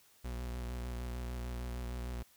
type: tone with vibrato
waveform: 40% pulse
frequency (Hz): 60.6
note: B1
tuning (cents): -32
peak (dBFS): -37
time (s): 0.24-2.23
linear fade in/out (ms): 10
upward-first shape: square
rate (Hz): 6.6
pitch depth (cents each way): 26
effects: white hiss -65 dBFS RMS until 2.36 s